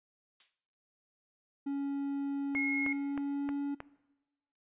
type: noise with exponential decay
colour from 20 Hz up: violet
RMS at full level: -40 dBFS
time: 0.4-0.61 s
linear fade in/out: 2 ms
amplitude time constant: 44 ms
type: tone with pitch glide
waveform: triangle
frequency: 279.5 to 283.2 Hz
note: C#4 to C#4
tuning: +14 to +37 cents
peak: -30 dBFS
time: 1.66-3.75 s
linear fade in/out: 10 ms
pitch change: +23 cents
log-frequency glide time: 2.72-3.61 s
type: click train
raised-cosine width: 0.5 ms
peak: -25 dBFS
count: 5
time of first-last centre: 2.55-3.804 s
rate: 3.19 Hz
type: tone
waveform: sine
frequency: 2162 Hz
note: C#7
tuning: 44 cents flat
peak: -30 dBFS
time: 2.55-2.93 s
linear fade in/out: 5 ms
effects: noise-tail reverb RT60 1.0 s tail -19 dB re dry + resampled to 8000 Hz